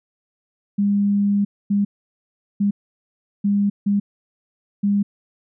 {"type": "tone bursts at uneven times", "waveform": "sine", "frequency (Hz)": 202.2, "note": "G#3", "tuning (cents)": -46, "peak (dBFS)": -15, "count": 6, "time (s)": [[0.78, 1.45], [1.7, 1.85], [2.6, 2.71], [3.44, 3.7], [3.86, 4], [4.83, 5.03]], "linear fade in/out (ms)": 10, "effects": []}